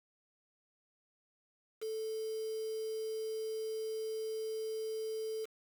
sine tone with quantisation, 440 Hz, A4, in tune, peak -36 dBFS, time 1.81-5.46 s, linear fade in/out 20 ms, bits 8, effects none

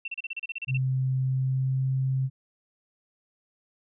sine tone bursts, 2700 Hz, E7, 41 cents sharp, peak -30 dBFS, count 12, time 0.05-0.773 s, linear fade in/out 5 ms, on 30 ms, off 33 ms
sine tone with pitch glide, 130.81 to 132.25 Hz, C3 to C3, 0 to +19 cents, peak -23 dBFS, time 0.67-2.3 s, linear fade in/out 50 ms, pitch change +19 cents, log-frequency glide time 1.2-1.88 s
effects none

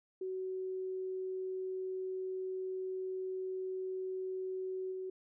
sine tone with level steps, 374.8 Hz, F#4, 22 cents sharp, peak -36 / -38 dBFS, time 0.21-5.1 s, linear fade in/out 5 ms, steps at 4.91 s, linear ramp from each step 20 ms, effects none

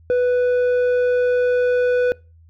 square tone with low-pass filter sweep, 494.6 Hz, B4, 3 cents sharp, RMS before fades -17 dBFS, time 0.1-2.12 s, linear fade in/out 0 ms, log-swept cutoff 1000 to 1500 Hz, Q 0.77, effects noise-tail reverb RT60 0.3 s tail -24 dB re dry + added 82 Hz sine -46 dBFS peak until 2.49 s

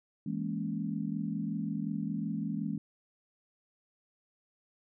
sine chord, A# half-diminished seventh, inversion second, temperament equal, 164.81 / 207.7 / 233.1 / 277.2 Hz, E3 / G#3 / A#3 / C#4, 0 / 0 / 0 / 0 cents, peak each -37 / -35 / -39 / -39 dBFS, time 0.26-2.78 s, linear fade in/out 5 ms, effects none

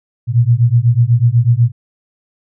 sine beating tone pair, 115 / 123.1 Hz, A#2 / B2, -23 / -5 cents, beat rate 8.1 Hz, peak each -11 dBFS, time 0.27-1.72 s, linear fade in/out 50 ms, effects none

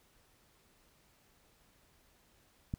click, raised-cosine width 5 ms, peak -23 dBFS, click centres 2.739 s, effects pink hiss -68 dBFS RMS until 2.78 s

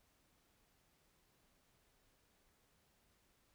silence, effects pink hiss -75 dBFS RMS until 3.54 s

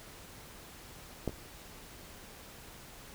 clicks, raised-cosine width 2 ms, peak -18 / -29 dBFS, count 2, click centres 1.277 / 1.294 s, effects pink hiss -51 dBFS RMS until 3.14 s

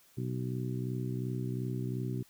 harmonic tone, 62.8 Hz, B1, 30 cents sharp, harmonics 2 / 3 / 4 / 5 / 6, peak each -34 / -40 / -42 / -43 / -43 dBFS, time 0.17-2.23 s, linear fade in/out 10 ms, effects white hiss -63 dBFS RMS until 2.29 s

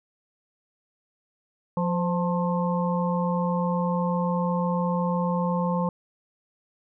harmonic tone with a mistuned harmonic, 177.2 Hz, F3, 25 cents sharp, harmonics 1 / 3 / 5 / 6, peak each -24 / -29 / -31 / -32 dBFS, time 1.77-5.89 s, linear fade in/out 2 ms, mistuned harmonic 3, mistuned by -46 cents, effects none

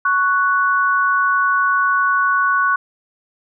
sine tone pair together, 1112.3 / 1480 Hz, C#6 / F#6, +6 / 0 cents, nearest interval perfect fourth, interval 494 cents, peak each -16 dBFS, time 0.05-2.76 s, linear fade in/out 5 ms, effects none

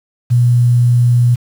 sine tone with quantisation, 121.3 Hz, B2, 31 cents flat, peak -7 dBFS, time 0.3-1.36 s, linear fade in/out 20 ms, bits 6, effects none

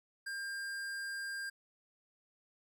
sine tone with hard clipping, 1600 Hz, G6, 35 cents sharp, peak -40 dBFS, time 0.26-1.5 s, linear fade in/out 10 ms, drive 16 dB, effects none

